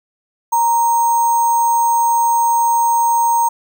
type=tone with sample-and-hold; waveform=sine; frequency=934 Hz; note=A#5; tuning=3 cents sharp; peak=-11 dBFS; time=0.52-3.49 s; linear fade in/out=10 ms; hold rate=7350 Hz; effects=none